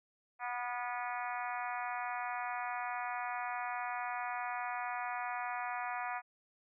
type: harmonic tone with a mistuned harmonic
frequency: 244.7 Hz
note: B3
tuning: 16 cents flat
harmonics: 3 / 4 / 5 / 6 / 7 / 8 / 9 / 10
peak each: -40 / -42 / -44 / -46 / -47 / -48 / -49 / -50 dBFS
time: 0.39-6.22 s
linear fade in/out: 50 ms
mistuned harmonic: 6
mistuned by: -25 cents
effects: none